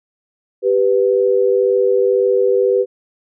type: tone pair together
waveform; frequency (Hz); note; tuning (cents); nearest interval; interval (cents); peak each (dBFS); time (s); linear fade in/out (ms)
sine; 392 / 493.9; G4 / B4; 0 / 0; major third; 400; -14; 0.62-2.86; 50
effects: none